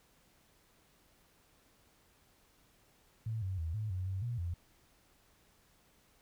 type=tone with pitch steps; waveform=sine; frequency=111.6 / 94.5 / 81 / 107.8 / 92.2 / 95.2 / 119.7 / 86.3 Hz; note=A2 / F#2 / E2 / A2 / F#2 / F#2 / A#2 / F2; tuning=+25 / +37 / -30 / -35 / -6 / +50 / +46 / -20 cents; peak=-34 dBFS; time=3.26-4.54 s; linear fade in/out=5 ms; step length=160 ms; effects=pink hiss -68 dBFS RMS until 6.21 s